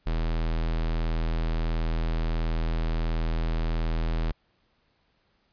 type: tone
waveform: square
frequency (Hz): 40.73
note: E1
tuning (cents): -20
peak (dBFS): -25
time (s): 0.06-4.32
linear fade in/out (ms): 10
effects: pink hiss -69 dBFS RMS until 5.52 s + resampled to 11025 Hz